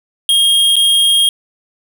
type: tone with dropouts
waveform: square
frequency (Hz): 3244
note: G#7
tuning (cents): -41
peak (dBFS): -9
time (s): 0.29-1.29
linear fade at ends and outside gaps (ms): 1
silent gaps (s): 0.757-0.765
effects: none